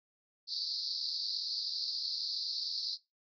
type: band-pass noise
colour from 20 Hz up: white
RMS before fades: -37 dBFS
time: 0.47-2.98 s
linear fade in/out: 50 ms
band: 4100 to 5000 Hz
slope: 96 dB/octave
effects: noise-tail reverb RT60 0.2 s tail -18 dB re dry